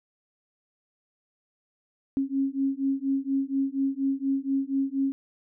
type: beating tone pair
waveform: sine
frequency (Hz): 270 / 274.2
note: C#4 / C#4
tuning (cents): -45 / -19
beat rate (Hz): 4.2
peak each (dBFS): -27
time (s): 2.17-5.12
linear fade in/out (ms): 0
effects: none